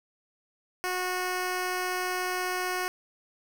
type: tone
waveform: 10% pulse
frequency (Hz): 365.3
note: F#4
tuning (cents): -22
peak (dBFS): -20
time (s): 0.84-2.88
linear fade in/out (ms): 0
effects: 8-bit